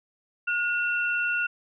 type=tone pair together; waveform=sine; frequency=1438 / 2711 Hz; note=F#6 / E7; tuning=-50 / +48 cents; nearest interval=major seventh; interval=1098 cents; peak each=-25 / -28 dBFS; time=0.47-1.47 s; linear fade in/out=10 ms; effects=none